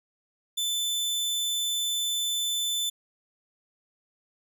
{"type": "tone", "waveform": "sawtooth", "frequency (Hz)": 3520, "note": "A7", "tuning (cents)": 0, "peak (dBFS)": -23, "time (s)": [0.57, 2.9], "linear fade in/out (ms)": 10, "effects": []}